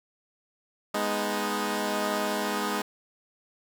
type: chord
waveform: 10% pulse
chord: G# minor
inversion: none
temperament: equal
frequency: 207.7 / 246.9 / 311.1 Hz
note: G#3 / B3 / D#4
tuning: 0 / 0 / 0 cents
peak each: -21 / -25 / -24 dBFS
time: 0.94-2.82 s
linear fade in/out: 5 ms
effects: none